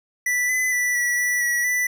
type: tone with pitch steps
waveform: square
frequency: 1973 / 2013 / 1971 / 1946 / 1960 / 1932 / 1980 Hz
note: B6 / B6 / B6 / B6 / B6 / B6 / B6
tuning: -2 / +33 / -4 / -26 / -14 / -39 / +4 cents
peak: -20 dBFS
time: 0.26-1.87 s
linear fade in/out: 5 ms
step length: 230 ms
effects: none